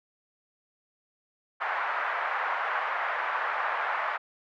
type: band-pass noise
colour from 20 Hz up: white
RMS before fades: -30 dBFS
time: 1.6-4.18 s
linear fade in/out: 20 ms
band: 690 to 1700 Hz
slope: 24 dB/octave
effects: none